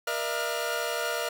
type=tone cluster; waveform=sawtooth; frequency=473 / 602 / 673 / 1422 Hz; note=A#4 / D5 / E5 / F6; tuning=+25 / +43 / +36 / +31 cents; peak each=-30 dBFS; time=0.07-1.29 s; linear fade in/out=5 ms; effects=none